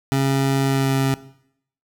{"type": "tone with pitch glide", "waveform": "25% pulse", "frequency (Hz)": [136.1, 134.93], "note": ["C#3", "C#3"], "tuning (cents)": [-31, -46], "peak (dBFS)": -13, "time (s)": [0.12, 1.14], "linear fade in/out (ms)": 0, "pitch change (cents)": -15, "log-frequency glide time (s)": [0.62, 0.92], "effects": ["noise-tail reverb RT60 0.7 s tail -18 dB re dry"]}